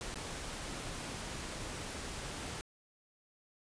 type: noise with dropouts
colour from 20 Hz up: pink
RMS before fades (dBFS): -42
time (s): 0.01-2.61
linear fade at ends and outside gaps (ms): 0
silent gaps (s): 0.143-0.157
effects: resampled to 22050 Hz